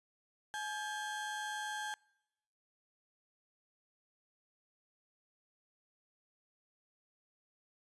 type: tone pair together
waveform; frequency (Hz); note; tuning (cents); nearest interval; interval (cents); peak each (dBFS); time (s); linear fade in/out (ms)
35% pulse; 848 / 1595.7; G#5 / G6; +36 / +30; major seventh; 1094; -39 / -40; 0.54-1.94; 0
effects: noise-tail reverb RT60 0.9 s tail -26 dB re dry + resampled to 24000 Hz